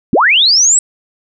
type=linear sweep; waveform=sine; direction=up; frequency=147.1 to 7980 Hz; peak=-6 dBFS; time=0.13-0.79 s; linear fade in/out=2 ms; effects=none